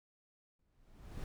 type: noise with exponential growth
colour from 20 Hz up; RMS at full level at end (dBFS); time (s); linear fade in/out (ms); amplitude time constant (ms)
brown; -40; 0.59-1.24; 1; 140
effects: none